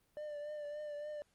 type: tone with vibrato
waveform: triangle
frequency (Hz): 594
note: D5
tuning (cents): +20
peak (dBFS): -39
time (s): 0.17-1.22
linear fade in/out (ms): 0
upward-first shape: triangle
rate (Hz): 3.5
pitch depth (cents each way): 37
effects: pink hiss -75 dBFS RMS until 1.34 s + Opus 32 kbps